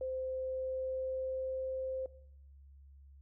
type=tone with pitch glide; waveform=sine; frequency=519 to 522.9 Hz; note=C5 to C5; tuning=-14 to -1 cents; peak=-35 dBFS; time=0.01-2.06 s; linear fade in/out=2 ms; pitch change=+13 cents; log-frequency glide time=0.23-1.67 s; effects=noise-tail reverb RT60 0.7 s tail -19 dB re dry + added 69 Hz sine -54 dBFS peak until 3.21 s